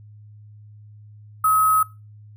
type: tone with sample-and-hold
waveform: sine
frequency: 1278 Hz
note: D#6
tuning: 46 cents sharp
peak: -14 dBFS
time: 1.44-1.83 s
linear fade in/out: 5 ms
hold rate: 11025 Hz
effects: noise-tail reverb RT60 0.3 s tail -23 dB re dry + added 105 Hz sine -42 dBFS peak until 2.36 s